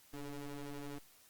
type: ring-modulated tone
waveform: 30% pulse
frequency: 141.9 Hz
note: C#3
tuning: 41 cents sharp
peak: -37 dBFS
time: 0.13-0.99 s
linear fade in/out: 10 ms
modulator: 148 Hz
effects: white hiss -64 dBFS RMS until 1.29 s + Opus 48 kbps